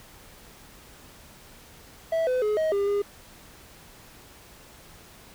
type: tone with pitch steps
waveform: triangle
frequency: 654 / 507 / 423 / 631 / 401 / 406.4 Hz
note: E5 / B4 / G#4 / D#5 / G4 / G#4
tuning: -14 / +45 / +32 / +24 / +39 / -38 cents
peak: -20 dBFS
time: 2.12-3.02 s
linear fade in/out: 5 ms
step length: 150 ms
effects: pink hiss -50 dBFS RMS until 5.34 s